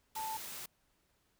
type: tone in noise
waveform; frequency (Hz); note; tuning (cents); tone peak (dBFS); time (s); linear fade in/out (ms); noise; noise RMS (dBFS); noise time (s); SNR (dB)
sine; 880; A5; 0; -37; 0.16-0.37; 5; white; -45; 0.15-0.66; +5
effects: pink hiss -75 dBFS RMS until 1.39 s